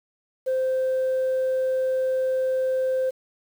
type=tone; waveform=sine; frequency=520 Hz; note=C5; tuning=11 cents flat; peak=-19 dBFS; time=0.46-3.11 s; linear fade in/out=20 ms; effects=tanh soft clip ceiling -18 dBFS + 8-bit